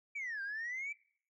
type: exponential two-way sweep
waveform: sine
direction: down then up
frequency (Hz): 2349 to 1568 to 2349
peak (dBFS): -36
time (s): 0.15-0.93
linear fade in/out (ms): 10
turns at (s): 0.42
effects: noise-tail reverb RT60 0.6 s tail -24 dB re dry + tanh soft clip ceiling -35 dBFS